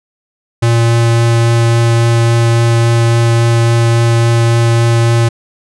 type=tone with vibrato; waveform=square; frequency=116.54 Hz; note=A#2; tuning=in tune; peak=-8 dBFS; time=0.62-5.29 s; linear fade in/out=10 ms; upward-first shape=triangle; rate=3.6 Hz; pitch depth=8 cents each way; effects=resampled to 24000 Hz